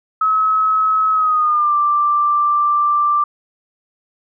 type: tone with pitch glide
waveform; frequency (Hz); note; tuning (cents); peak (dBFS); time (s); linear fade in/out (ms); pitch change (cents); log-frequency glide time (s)
sine; 1285 to 1178.4; E6 to D6; -45 to +6; -12; 0.21-3.24; 5; -149; 1.12-1.75
effects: none